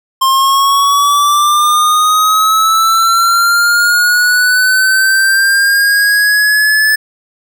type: linear sweep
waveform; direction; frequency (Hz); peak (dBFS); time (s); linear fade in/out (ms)
square; up; 1057 to 1739; -8; 0.21-6.96; 10
effects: none